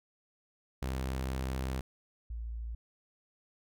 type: tone pair in turn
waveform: sawtooth / sine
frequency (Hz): 65.3 / 56.94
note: C2 / A#1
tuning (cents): -3 / -40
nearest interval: major second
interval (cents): 237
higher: first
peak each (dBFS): -29 / -36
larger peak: first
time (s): 0.82-1.81 / 2.3-2.75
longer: first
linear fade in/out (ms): 5
effects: none